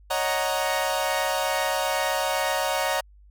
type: chord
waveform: sawtooth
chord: D# minor seventh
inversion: third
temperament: equal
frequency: 554.4 / 622.3 / 740 / 932.3 Hz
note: C#5 / D#5 / F#5 / A#5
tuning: 0 / 0 / 0 / 0 cents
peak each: -25 dBFS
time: 0.1-3.01 s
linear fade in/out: 10 ms
effects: added 50 Hz sine -49 dBFS peak until 3.3 s